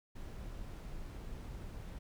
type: noise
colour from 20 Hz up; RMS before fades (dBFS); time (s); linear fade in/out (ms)
brown; -45; 0.15-1.99; 10
effects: none